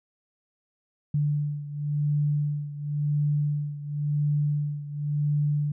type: beating tone pair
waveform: sine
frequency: 146.83 / 147.77 Hz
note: D3 / D3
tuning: 0 / +11 cents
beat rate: 0.94 Hz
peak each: -25 / -29 dBFS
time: 1.14-5.72 s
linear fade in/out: 5 ms
effects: none